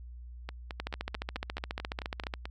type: two click trains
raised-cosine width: 0.3 ms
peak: -18 / -22 dBFS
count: 23 / 10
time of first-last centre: 0.8-2.338 / 0.49-2.455 s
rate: 14.3 / 4.58 Hz
effects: added 60 Hz sine -43 dBFS peak until 2.5 s